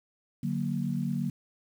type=chord; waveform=sine; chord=D augmented; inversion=none; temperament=equal; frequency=146.83 / 185 / 233.1 Hz; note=D3 / F#3 / A#3; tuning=0 / 0 / 0 cents; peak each=-32 dBFS; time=0.43-1.3 s; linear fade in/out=5 ms; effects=9-bit